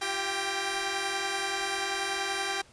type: tone cluster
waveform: 10% pulse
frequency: 345.3 / 390.3 / 791 / 1899 Hz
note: F4 / G4 / G5 / A#6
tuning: -20 / -8 / +15 / +32 cents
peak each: -31 / -25 / -24 / -30 dBFS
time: 0.01-2.62 s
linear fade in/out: 10 ms
effects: pink hiss -57 dBFS RMS until 2.72 s + resampled to 22050 Hz